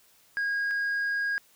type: tone pair in turn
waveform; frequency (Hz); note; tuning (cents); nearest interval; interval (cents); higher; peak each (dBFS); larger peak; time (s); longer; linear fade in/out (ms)
sine; 1635 / 1635; G#6 / G#6; -28 / -28; unison; 0; neither; -23; neither; 0.37-0.71 / 0.71-1.38; second; 0
effects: tanh soft clip ceiling -25 dBFS + white hiss -61 dBFS RMS until 1.55 s